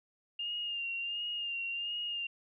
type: tone with vibrato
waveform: sine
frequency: 2810 Hz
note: F7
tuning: 10 cents sharp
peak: -34 dBFS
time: 0.39-2.27 s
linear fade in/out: 5 ms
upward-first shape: sine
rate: 1.4 Hz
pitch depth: 39 cents each way
effects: none